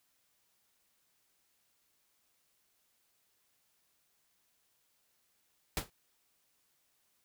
pink noise with exponential decay, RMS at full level -30 dBFS, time 5.77-5.9 s, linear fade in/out 1 ms, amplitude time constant 28 ms, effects white hiss -75 dBFS RMS until 7.24 s

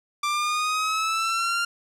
sawtooth linear sweep, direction up, 1174.7 to 1396.9 Hz, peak -19 dBFS, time 0.23-1.65 s, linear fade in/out 5 ms, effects low-pass 9000 Hz 12 dB/octave + 10-bit

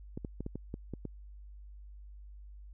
clicks, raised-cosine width 3 ms, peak -25 dBFS, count 8, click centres 0.175 / 0.248 / 0.406 / 0.464 / 0.556 / 0.741 / 0.937 / 1.053 s, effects added 50 Hz sine -47 dBFS peak until 2.73 s

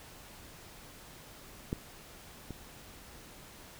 clicks, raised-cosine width 3 ms, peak -19 / -28 dBFS, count 2, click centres 1.729 / 2.507 s, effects pink hiss -52 dBFS RMS until 3.79 s

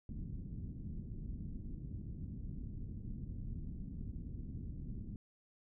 pink low-pass noise, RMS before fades -44 dBFS, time 0.09-5.16 s, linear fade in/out 2 ms, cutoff 240 Hz, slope 24 dB/octave, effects none

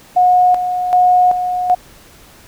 sine tone with tremolo, 725 Hz, F#5, 35 cents flat, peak -7 dBFS, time 0.16-1.75 s, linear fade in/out 10 ms, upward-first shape square, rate 1.3 Hz, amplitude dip 60%, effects pink hiss -43 dBFS RMS until 2.47 s

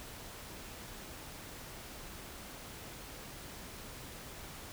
silence, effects pink hiss -48 dBFS RMS until 4.72 s

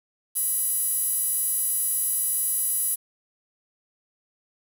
sawtooth tone with high-pass filter, 981 Hz, B5, 12 cents flat, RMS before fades -25 dBFS, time 0.35-2.96 s, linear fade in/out 20 ms, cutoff 11000 Hz, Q 6.5, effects 8-bit

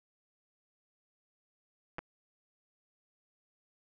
clicks, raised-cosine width 0.5 ms, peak -24 dBFS, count 2, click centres 1.984 / 1.99 s, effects none

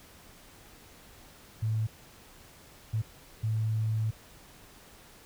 sine tone bursts at uneven times, 110 Hz, A2, in tune, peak -26 dBFS, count 3, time 1.62-1.87 / 2.93-3.02 / 3.43-4.11 s, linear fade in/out 10 ms, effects pink hiss -54 dBFS RMS until 5.25 s

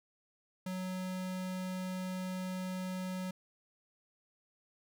square tone, 185 Hz, F#3, in tune, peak -37 dBFS, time 0.66-3.31 s, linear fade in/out 5 ms, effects none

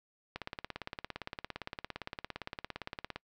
click train, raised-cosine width 0.3 ms, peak -22 dBFS, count 50, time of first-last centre 0.36-3.16 s, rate 17.5 Hz, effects noise-tail reverb RT60 0.1 s tail -26 dB re dry

